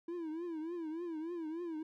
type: tone with vibrato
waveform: triangle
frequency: 329.6 Hz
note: E4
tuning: in tune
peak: -36 dBFS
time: 0.08-1.83 s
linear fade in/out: 5 ms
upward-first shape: triangle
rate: 3.4 Hz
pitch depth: 140 cents each way
effects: none

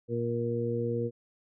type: harmonic tone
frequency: 118 Hz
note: A#2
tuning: 22 cents sharp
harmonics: 1 / 2 / 3 / 4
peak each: -33 / -35 / -36 / -31 dBFS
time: 0.08-1.11 s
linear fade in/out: 50 ms
effects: none

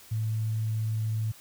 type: tone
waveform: sine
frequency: 110 Hz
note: A2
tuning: in tune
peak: -26 dBFS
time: 0.11-1.32 s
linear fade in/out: 10 ms
effects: white hiss -52 dBFS RMS until 1.4 s

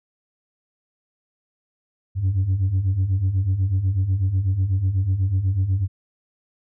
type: beating tone pair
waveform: sine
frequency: 89.9 / 98 Hz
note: F#2 / G2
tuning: -49 / 0 cents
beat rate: 8.1 Hz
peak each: -22 / -17 dBFS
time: 2.15-5.88 s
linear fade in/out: 50 ms
effects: tanh soft clip ceiling -15 dBFS

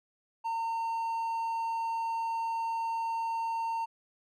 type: tone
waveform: triangle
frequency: 912 Hz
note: A#5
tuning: 38 cents flat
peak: -28 dBFS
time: 0.44-3.86 s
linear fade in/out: 20 ms
effects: none

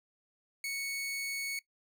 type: tone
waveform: sawtooth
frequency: 2217 Hz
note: C#7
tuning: in tune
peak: -31 dBFS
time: 0.64-1.59 s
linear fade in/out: 2 ms
effects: noise-tail reverb RT60 0.1 s tail -19 dB re dry

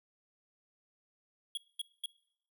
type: tone bursts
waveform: square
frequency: 3322 Hz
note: G#7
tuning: in tune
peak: -35 dBFS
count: 3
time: 1.55-2.059 s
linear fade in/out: 2 ms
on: 23 ms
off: 220 ms
effects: noise-tail reverb RT60 0.7 s tail -22 dB re dry

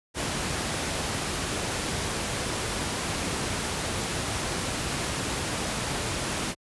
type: noise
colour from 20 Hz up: pink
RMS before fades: -29 dBFS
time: 0.14-6.55 s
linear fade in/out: 50 ms
effects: high-pass 60 Hz 12 dB/octave + resampled to 24000 Hz

